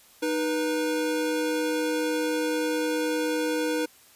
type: tone pair together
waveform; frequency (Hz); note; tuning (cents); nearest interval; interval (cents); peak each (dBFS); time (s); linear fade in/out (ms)
square; 309.1 / 487.2; D#4 / B4; -11 / -24; minor sixth; 787; -28; 0.22-3.86; 10
effects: white hiss -55 dBFS RMS until 4.15 s + resampled to 32000 Hz